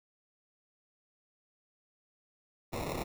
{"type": "noise with sample-and-hold", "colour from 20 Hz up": "blue", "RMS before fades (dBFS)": -36, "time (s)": [2.72, 3.04], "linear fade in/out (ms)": 20, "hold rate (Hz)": 1575, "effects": []}